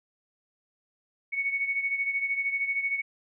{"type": "beating tone pair", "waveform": "sine", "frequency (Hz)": [2219, 2232], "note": ["C#7", "C#7"], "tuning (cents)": [1, 11], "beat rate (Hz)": 13, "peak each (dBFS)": [-27, -33], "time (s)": [1.32, 3.02], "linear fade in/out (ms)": 20, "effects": []}